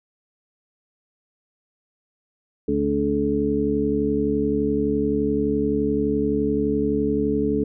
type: harmonic tone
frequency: 71.7 Hz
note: D2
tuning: 41 cents flat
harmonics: 1 / 2 / 3 / 4 / 6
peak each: -32 / -33 / -25 / -23 / -23 dBFS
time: 2.68-7.64 s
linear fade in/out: 5 ms
effects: none